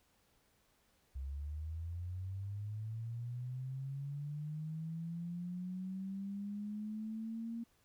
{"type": "linear sweep", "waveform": "sine", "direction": "up", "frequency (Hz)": [65.41, 233.1], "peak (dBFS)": -39, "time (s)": [1.15, 7.64], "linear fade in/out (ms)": 10, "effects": ["pink hiss -73 dBFS RMS until 7.84 s"]}